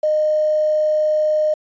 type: tone with quantisation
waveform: sine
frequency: 613 Hz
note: D#5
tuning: 26 cents flat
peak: -14 dBFS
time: 0.03-1.54 s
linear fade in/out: 5 ms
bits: 7
effects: resampled to 16000 Hz